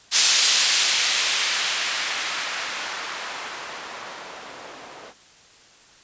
violet noise with low-pass filter sweep, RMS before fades -24 dBFS, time 0.11-5.14 s, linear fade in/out 50 ms, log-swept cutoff 4800 to 550 Hz, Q 0.8, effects white hiss -51 dBFS RMS until 6.03 s + resampled to 16000 Hz

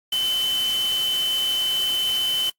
sine tone in noise, 3044 Hz, F#7, 48 cents sharp, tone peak -20 dBFS, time 0.12-2.5 s, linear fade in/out 5 ms, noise white, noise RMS -33 dBFS, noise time 0.12-2.5 s, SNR +10 dB, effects noise-tail reverb RT60 0.1 s tail -21 dB re dry + AAC 64 kbps

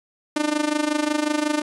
sawtooth tone with amplitude modulation, 300.2 Hz, D4, 38 cents sharp, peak -13 dBFS, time 0.36-1.62 s, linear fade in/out 5 ms, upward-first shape sine, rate 25.5 Hz, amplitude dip 80%, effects resampled to 24000 Hz

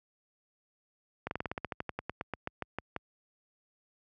slowing click train, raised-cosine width 0.5 ms, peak -19 dBFS, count 19, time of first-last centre 1.27-2.963 s, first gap 41 ms, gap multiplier 1.09, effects high-pass 60 Hz 12 dB/octave

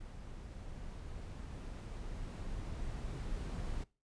brown noise with level ramp, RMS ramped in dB -48 to -39 dBFS, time 0-3.84 s, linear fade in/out 10 ms, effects noise-tail reverb RT60 0.3 s tail -21 dB re dry + resampled to 22050 Hz

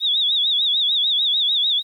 sine tone with vibrato, 3582 Hz, A7, 30 cents sharp, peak -16 dBFS, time 0-1.83 s, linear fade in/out 50 ms, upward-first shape sine, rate 6.7 Hz, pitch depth 120 cents each way, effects 9-bit

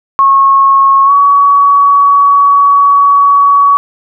sine tone with pitch glide, 1093 to 1128.9 Hz, C#6 to C#6, -25 to +31 cents, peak -3 dBFS, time 0.19-3.77 s, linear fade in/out 0 ms, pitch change +56 cents, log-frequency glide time 1.05-1.12 s, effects none

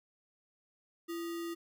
sine tone with sample-and-hold, 337.4 Hz, E4, 40 cents sharp, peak -36 dBFS, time 1.08-1.55 s, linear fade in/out 20 ms, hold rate 1575 Hz, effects none

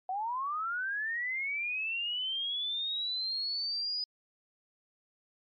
sine linear sweep, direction up, 727 to 4978 Hz, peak -31 dBFS, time 0.09-4.04 s, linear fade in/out 2 ms, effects MP3 32 kbps

